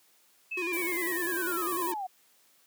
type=linear sweep; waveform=sine; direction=down; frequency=2637 to 723 Hz; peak=-32 dBFS; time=0.51-2.07 s; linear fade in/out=10 ms
type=tone with vibrato; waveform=square; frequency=349.2 Hz; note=F4; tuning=in tune; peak=-33 dBFS; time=0.57-1.94 s; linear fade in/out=5 ms; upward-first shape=square; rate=10 Hz; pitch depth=72 cents each way
type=band-stop noise; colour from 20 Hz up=white; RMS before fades=-37 dBFS; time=0.73-1.92 s; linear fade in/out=2 ms; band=730 to 8300 Hz; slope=24 dB/octave
effects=white hiss -64 dBFS RMS until 2.66 s + high-pass 200 Hz 12 dB/octave